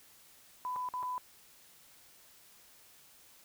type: tone with dropouts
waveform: sine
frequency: 1000 Hz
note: B5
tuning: 21 cents sharp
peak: -34 dBFS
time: 0.65-1.18 s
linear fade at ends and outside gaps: 0 ms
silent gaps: 0.76-0.763 / 0.888-0.938 / 1.028-1.032 s
effects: white hiss -60 dBFS RMS until 3.44 s